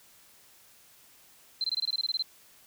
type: tone bursts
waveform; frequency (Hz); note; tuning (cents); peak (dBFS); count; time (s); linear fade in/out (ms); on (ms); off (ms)
sine; 4104; C8; -34; -26; 12; 1.61-2.224; 2; 31; 22
effects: white hiss -58 dBFS RMS until 2.66 s